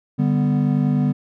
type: chord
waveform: triangle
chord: G major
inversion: second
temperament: equal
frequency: 146.83 / 196 / 246.9 Hz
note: D3 / G3 / B3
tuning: 0 / 0 / 0 cents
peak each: -17 / -20 / -18 dBFS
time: 0.18-1.13 s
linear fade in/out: 20 ms
effects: none